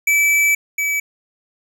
square tone pair in turn, 2308 / 2293 Hz, D7 / D7, -31 / -42 cents, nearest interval unison, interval 11 cents, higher first, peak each -13 / -18 dBFS, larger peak first, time 0.07-0.55 / 0.78-1 s, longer first, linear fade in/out 5 ms, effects none

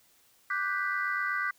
sine chord, G major seventh, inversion second, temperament equal, 1174.7 / 1480 / 1568 / 1975.5 Hz, D6 / F#6 / G6 / B6, 0 / 0 / 0 / 0 cents, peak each -33 dBFS, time 0.5-1.51 s, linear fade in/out 5 ms, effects tanh soft clip ceiling -19 dBFS + white hiss -64 dBFS RMS until 1.58 s

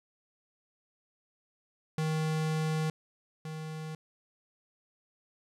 square tone pair in turn, 157 / 157 Hz, D#3 / D#3, +16 / +16 cents, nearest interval unison, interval 0 cents, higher neither, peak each -29 / -38 dBFS, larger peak first, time 1.98-2.9 / 3.45-3.95 s, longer first, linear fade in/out 2 ms, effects low-pass 10000 Hz 12 dB/octave + 11-bit

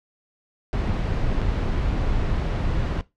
brown noise with dropouts, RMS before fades -23 dBFS, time 0.73-3.01 s, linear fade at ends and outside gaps 0 ms, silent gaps 1.411-1.416 s, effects noise-tail reverb RT60 0.2 s tail -18 dB re dry + low-pass 4000 Hz 12 dB/octave

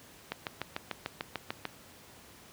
click train, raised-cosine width 0.3 ms, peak -17 dBFS, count 10, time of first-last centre 0.32-1.653 s, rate 6.75 Hz, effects pink hiss -54 dBFS RMS until 2.52 s + high-pass 80 Hz 12 dB/octave

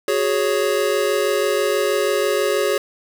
square chord, F# suspended second, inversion none, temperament just, 370 / 416.2 / 555 Hz, F#4 / G#4 / C#5, 0 / +4 / +2 cents, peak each -24 / -21 / -22 dBFS, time 0.08-2.78 s, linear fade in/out 2 ms, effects none

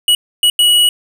square tone bursts at uneven times, 2922 Hz, F#7, 22 cents flat, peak -8 dBFS, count 3, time 0.08-0.15 / 0.43-0.5 / 0.59-0.89 s, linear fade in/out 2 ms, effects none

